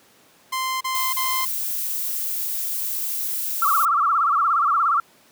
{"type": "tone bursts", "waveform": "sawtooth", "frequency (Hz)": 1042, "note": "C6", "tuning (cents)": -7, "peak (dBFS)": -19, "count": 3, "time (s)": [0.52, 1.454], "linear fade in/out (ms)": 10, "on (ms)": 290, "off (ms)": 32}
{"type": "noise", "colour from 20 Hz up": "violet", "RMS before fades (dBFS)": -26, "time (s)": [0.95, 3.85], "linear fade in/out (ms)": 0}
{"type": "tone with vibrato", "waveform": "sine", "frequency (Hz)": 1244.5, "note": "D#6", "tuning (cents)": 0, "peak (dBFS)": -16, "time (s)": [3.62, 5], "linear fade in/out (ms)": 2, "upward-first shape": "sine", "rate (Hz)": 17, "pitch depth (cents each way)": 180}
{"effects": ["pink hiss -54 dBFS RMS until 5.31 s", "high-pass 200 Hz 12 dB/octave"]}